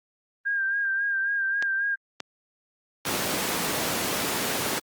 sine tone with vibrato, 1600 Hz, G6, 35 cents sharp, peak -23 dBFS, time 0.45-1.96 s, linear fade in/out 20 ms, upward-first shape sine, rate 3.7 Hz, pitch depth 39 cents each way
clicks, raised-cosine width 0.2 ms, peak -14 dBFS, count 4, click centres 1.625 / 2.203 / 3.053 / 3.315 s
pink noise, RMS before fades -26 dBFS, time 3.05-4.8 s, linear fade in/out 20 ms
effects high-pass 200 Hz 12 dB/octave + Opus 32 kbps

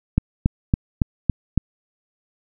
click train, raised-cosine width 5 ms, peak -3 dBFS, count 6, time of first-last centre 0.18-1.577 s, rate 3.58 Hz, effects none

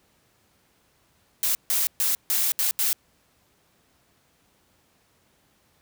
blue noise bursts at uneven times, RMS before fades -23 dBFS, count 6, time 1.43-1.55 / 1.7-1.87 / 2-2.15 / 2.3-2.52 / 2.59-2.71 / 2.79-2.93 s, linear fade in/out 0 ms, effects pink hiss -64 dBFS RMS until 5.81 s + high-pass 60 Hz 12 dB/octave

